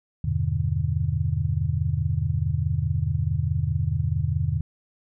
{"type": "chord", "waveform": "sine", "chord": "E minor seventh", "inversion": "none", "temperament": "just", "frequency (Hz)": [82.41, 98.89, 123.61, 148.33], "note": ["E2", "G2", "B2", "D3"], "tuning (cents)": [0, 16, 2, 18], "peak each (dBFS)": -27, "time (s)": [0.24, 4.61], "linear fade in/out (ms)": 5, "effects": []}